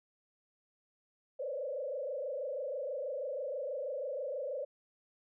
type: tone with frequency modulation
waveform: sine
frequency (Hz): 548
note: C#5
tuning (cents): -20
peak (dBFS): -35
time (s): 1.39-4.65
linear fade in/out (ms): 10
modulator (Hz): 26.2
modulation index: 2
effects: none